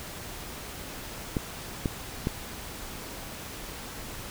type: clicks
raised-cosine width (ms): 3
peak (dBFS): -13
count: 3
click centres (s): 1.368 / 1.858 / 2.271
effects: pink hiss -40 dBFS RMS until 4.3 s